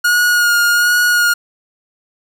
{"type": "tone with vibrato", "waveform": "45% pulse", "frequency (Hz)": 1436, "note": "F6", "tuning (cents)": 48, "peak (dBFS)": -10, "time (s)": [0.04, 1.34], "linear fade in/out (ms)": 10, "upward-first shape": "sine", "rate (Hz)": 1.3, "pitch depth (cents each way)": 20, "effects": []}